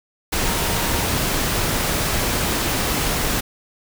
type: tone in noise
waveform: sine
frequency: 932.3 Hz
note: A#5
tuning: in tune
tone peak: -32 dBFS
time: 0.45-1.04 s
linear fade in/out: 10 ms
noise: pink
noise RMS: -21 dBFS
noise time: 0.32-3.41 s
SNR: -14 dB
effects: none